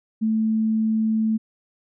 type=tone; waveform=sine; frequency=220 Hz; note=A3; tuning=in tune; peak=-18 dBFS; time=0.21-1.38 s; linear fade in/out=20 ms; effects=none